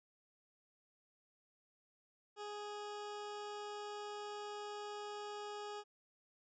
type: tone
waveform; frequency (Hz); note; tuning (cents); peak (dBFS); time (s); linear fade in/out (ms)
20% pulse; 415.3; G#4; 0; -39; 2.36-5.84; 50
effects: resampled to 16000 Hz